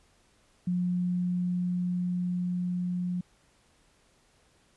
sine tone with level ramp, 178.7 Hz, F3, 40 cents sharp, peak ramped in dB -25 to -28 dBFS, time 0.67-3.21 s, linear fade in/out 5 ms, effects pink hiss -65 dBFS RMS until 4.76 s + resampled to 24000 Hz

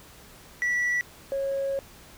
sine tone pair in turn, 1952 / 547.8 Hz, B6 / C#5, -21 / -21 cents, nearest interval octave + minor seventh, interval 2200 cents, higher first, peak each -20 / -24 dBFS, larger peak first, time 0.62-1.01 / 1.32-1.79 s, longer second, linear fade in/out 0 ms, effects tanh soft clip ceiling -22 dBFS + pink hiss -50 dBFS RMS until 2.17 s

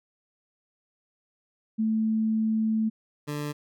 sine / 20% pulse tone pair in turn, 220 / 147.47 Hz, A3 / D3, 0 / +8 cents, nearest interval perfect fifth, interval 692 cents, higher first, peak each -22 / -25 dBFS, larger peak first, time 1.78-2.9 / 3.27-3.53 s, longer first, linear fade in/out 20 ms, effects none

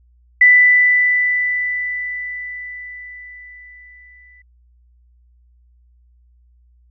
sine tone with exponential decay, 1986 Hz, B6, 9 cents sharp, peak -5 dBFS, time 0.41-4.42 s, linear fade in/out 5 ms, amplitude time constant 870 ms, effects added 60 Hz sine -50 dBFS peak until 6.9 s

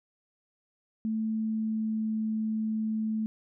sine tone with pitch glide, 220 to 218.6 Hz, A3 to A3, 0 to -11 cents, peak -27 dBFS, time 1.05-3.26 s, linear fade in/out 0 ms, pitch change -11 cents, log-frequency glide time 1.31-2.13 s, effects none

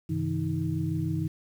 sine tone cluster, 97.1 / 133.3 / 159.8 / 316.4 Hz, G2 / C3 / D#3 / D#4, -16 / +33 / +47 / +29 cents, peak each -33 / -34 / -29 / -33 dBFS, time 0.09-1.28 s, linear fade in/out 10 ms, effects 9-bit

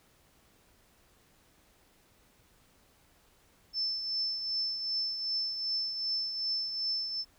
sine tone with tremolo, 5290 Hz, E8, 5 cents sharp, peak -28 dBFS, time 3.73-7.25 s, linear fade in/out 50 ms, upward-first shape triangle, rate 2.6 Hz, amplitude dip 55%, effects pink hiss -65 dBFS RMS until 7.38 s

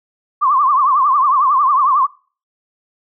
sine tone with vibrato, 1108.7 Hz, C#6, in tune, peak -10 dBFS, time 0.41-2.07 s, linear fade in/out 20 ms, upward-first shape triangle, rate 11 Hz, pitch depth 170 cents each way, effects noise-tail reverb RT60 0.4 s tail -23 dB re dry

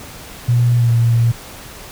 sine tone with pitch glide, 120.7 to 116.93 Hz, B2 to A#2, -39 to +6 cents, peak -10 dBFS, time 0.48-1.32 s, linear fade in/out 10 ms, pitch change -55 cents, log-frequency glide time 0.74-0.92 s, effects pink hiss -35 dBFS RMS until 1.91 s

